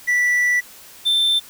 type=tone pair in turn; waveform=triangle; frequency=1963 / 3557 Hz; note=B6 / A7; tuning=-11 / +18 cents; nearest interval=minor seventh; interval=1029 cents; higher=second; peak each=-13 dBFS; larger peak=neither; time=0.07-0.61 / 1.05-1.4 s; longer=first; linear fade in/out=20 ms; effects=white hiss -43 dBFS RMS until 1.49 s